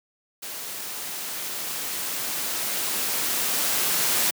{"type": "noise with level ramp", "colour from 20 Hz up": "white", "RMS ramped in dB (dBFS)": [-35, -22], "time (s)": [0.42, 4.31], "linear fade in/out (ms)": 10, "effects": ["high-pass 150 Hz 12 dB/octave"]}